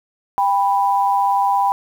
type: tone pair together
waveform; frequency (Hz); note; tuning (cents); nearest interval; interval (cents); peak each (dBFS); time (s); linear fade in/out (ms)
sine; 795.1 / 987.8; G5 / B5; +24 / 0; major third; 376; -16 / -17; 0.38-1.72; 0
effects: 7-bit